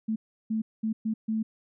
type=tone bursts at uneven times; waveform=sine; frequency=220 Hz; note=A3; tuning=in tune; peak=-25 dBFS; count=5; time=0.08-0.16 / 0.5-0.62 / 0.83-0.93 / 1.05-1.14 / 1.28-1.43 s; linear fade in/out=10 ms; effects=none